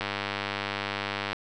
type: click train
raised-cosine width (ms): 0.3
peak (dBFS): -13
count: 133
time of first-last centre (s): 0.01-1.33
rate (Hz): 100
effects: none